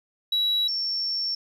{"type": "tone pair in turn", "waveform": "sine", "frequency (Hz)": [3900, 5446], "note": ["B7", "F8"], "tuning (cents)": [-23, -44], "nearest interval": "tritone", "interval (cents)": 579, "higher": "second", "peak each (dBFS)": [-19, -24], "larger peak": "first", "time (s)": [[0.32, 0.68], [0.68, 1.35]], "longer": "second", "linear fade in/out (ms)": 5, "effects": ["tanh soft clip ceiling -18 dBFS", "10-bit"]}